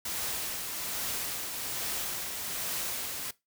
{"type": "noise with tremolo", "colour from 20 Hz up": "white", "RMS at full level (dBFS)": -33, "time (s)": [0.05, 3.31], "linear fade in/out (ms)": 5, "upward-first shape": "triangle", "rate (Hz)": 1.2, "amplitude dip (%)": 40, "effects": ["noise-tail reverb RT60 0.2 s tail -20 dB re dry"]}